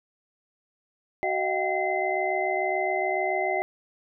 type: tone cluster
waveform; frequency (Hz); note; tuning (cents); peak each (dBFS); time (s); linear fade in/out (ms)
sine; 375.9 / 624 / 706 / 773 / 2059; F#4 / D#5 / F5 / G5 / C7; +27 / +5 / +19 / -24 / -28; -30; 1.23-3.62; 0
effects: none